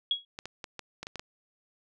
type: tone with exponential decay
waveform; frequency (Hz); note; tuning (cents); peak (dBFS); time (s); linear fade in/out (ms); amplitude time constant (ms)
sine; 3322; G#7; 0; -21; 0.11-0.25; 2; 29
type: clicks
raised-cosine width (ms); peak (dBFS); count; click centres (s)
0.2; -21; 8; 0.389 / 0.456 / 0.642 / 0.793 / 1.03 / 1.069 / 1.157 / 1.195
effects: none